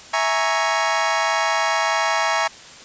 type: chord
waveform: 25% pulse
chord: A# half-diminished seventh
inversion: second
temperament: equal with one note detuned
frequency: 656.6 / 830.6 / 932.3 / 1108.7 Hz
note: E5 / G#5 / A#5 / C#6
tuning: -7 / 0 / 0 / 0 cents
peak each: -20 dBFS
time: 0.13-2.48 s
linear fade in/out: 10 ms
effects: white hiss -41 dBFS RMS until 2.84 s + resampled to 16000 Hz